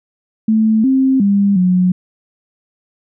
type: tone with pitch steps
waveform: sine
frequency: 219.4 / 264.8 / 200.3 / 182 Hz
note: A3 / C4 / G3 / F#3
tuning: -5 / +21 / +38 / -28 cents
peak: -9 dBFS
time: 0.48-1.92 s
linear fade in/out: 5 ms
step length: 360 ms
effects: none